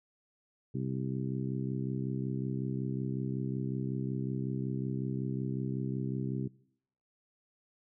harmonic tone, 65.41 Hz, C2, in tune, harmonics 2 / 3 / 4 / 5 / 6, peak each -34 / -38 / -40 / -42 / -44 dBFS, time 0.74-6.48 s, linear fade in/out 10 ms, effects noise-tail reverb RT60 0.7 s tail -23 dB re dry

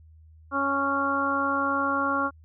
harmonic tone, 277.2 Hz, C#4, in tune, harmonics 1 / 2 / 3 / 4 / 5, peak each -30 / -32 / -34 / -27 / -27 dBFS, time 0.51-2.31 s, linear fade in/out 50 ms, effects added 79 Hz sine -49 dBFS peak until 2.44 s

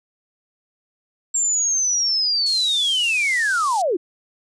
sine linear sweep, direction down, 7459 to 311.1 Hz, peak -17 dBFS, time 1.34-3.97 s, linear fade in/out 10 ms
pink high-pass noise, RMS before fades -31 dBFS, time 2.46-3.82 s, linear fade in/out 5 ms, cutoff 4600 Hz, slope 24 dB/octave
effects resampled to 22050 Hz

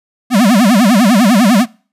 square tone with vibrato, 220 Hz, A3, in tune, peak -7 dBFS, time 0.3-1.66 s, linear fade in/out 50 ms, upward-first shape sine, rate 10 Hz, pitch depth 270 cents each way, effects noise-tail reverb RT60 0.4 s tail -24 dB re dry + resampled to 32000 Hz

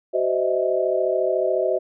sine tone cluster, 377.2 / 517 / 613 / 647 Hz, F#4 / C5 / D#5 / E5, +33 / -21 / -26 / -32 cents, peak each -24 dBFS, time 0.13-1.79 s, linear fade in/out 20 ms, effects none

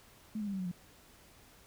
sine tone with pitch steps, 216.3 / 207.7 / 199.5 / 191.59 / 184 / 176.71 Hz, A3 / G#3 / G3 / G3 / F#3 / F3, -29 / 0 / +31 / -39 / -9 / +21 cents, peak -34 dBFS, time 0.35-0.716 s, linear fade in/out 5 ms, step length 61 ms, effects pink hiss -60 dBFS RMS until 1.66 s

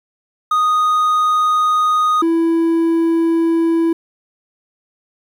triangle tone pair in turn, 1241 / 330.9 Hz, D#6 / E4, -5 / +7 cents, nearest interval octave + major seventh, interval 2288 cents, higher first, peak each -10 dBFS, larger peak neither, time 0.51-2.22 / 2.22-3.93 s, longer neither, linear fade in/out 5 ms, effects 8-bit

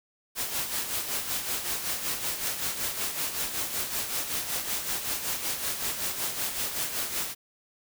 white noise with tremolo, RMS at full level -29 dBFS, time 0.35-7.35 s, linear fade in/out 50 ms, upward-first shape sine, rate 5.3 Hz, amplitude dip 55%, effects none

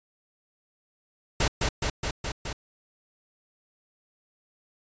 pink noise with echo, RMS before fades -23 dBFS, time 1.4-1.48 s, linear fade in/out 5 ms, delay 210 ms, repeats 5, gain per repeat -2 dB, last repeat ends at 2.53 s, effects resampled to 16000 Hz

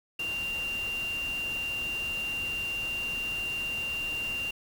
sine tone in noise, 2778 Hz, F7, 10 cents flat, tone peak -30 dBFS, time 0.19-4.51 s, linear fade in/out 5 ms, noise pink, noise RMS -43 dBFS, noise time 0.19-4.51 s, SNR +10 dB, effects none

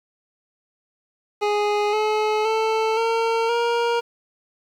25% pulse tone with pitch steps, 415.3 / 428.5 / 442 / 456 / 470.5 Hz, G#4 / A4 / A4 / A#4 / A#4, 0 / -46 / +8 / -38 / +16 cents, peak -15 dBFS, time 1.41-4.01 s, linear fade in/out 20 ms, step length 520 ms, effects low-pass 4000 Hz 12 dB/octave + 8-bit

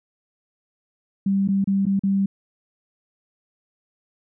sine tone with dropouts, 196 Hz, G3, in tune, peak -17 dBFS, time 1.26-2.26 s, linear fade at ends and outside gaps 5 ms, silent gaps 1.477-1.486 / 1.643-1.673 / 1.855-1.865 / 1.994-2.035 s, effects none

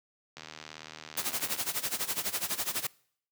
click train, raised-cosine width 0.2 ms, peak -25 dBFS, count 94, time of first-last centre 0.37-1.564 s, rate 77.9 Hz
white noise with tremolo, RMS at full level -30 dBFS, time 1.17-2.87 s, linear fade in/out 5 ms, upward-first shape sine, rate 12 Hz, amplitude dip 85%
effects noise-tail reverb RT60 0.6 s tail -24 dB re dry + high-pass 100 Hz 12 dB/octave

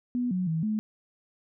sine tone with pitch steps, 245.7 / 183.1 / 161.2 / 214.9 Hz, B3 / F#3 / E3 / A3, -9 / -18 / -38 / -41 cents, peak -25 dBFS, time 0.15-0.79 s, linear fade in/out 0 ms, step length 160 ms, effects none

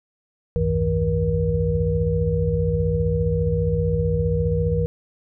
sine tone cluster, 64.1 / 83.3 / 98.4 / 159.5 / 476.8 Hz, C2 / E2 / G2 / D#3 / A#4, -35 / +19 / +7 / +43 / +39 cents, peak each -27 / -27 / -25 / -23 / -23 dBFS, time 0.56-4.86 s, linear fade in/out 0 ms, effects none

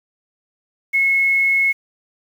sine tone with quantisation, 2181 Hz, C#7, 29 cents flat, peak -13 dBFS, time 0.93-1.73 s, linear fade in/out 20 ms, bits 7, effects none

